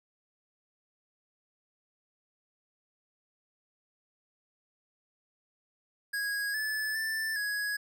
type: tone with pitch steps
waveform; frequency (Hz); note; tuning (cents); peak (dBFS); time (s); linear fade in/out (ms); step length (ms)
square; 1651 / 1734 / 1769 / 1669; G#6 / A6 / A6 / G#6; -11 / -26 / +9 / +8; -31; 6.13-7.77; 10; 410
effects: none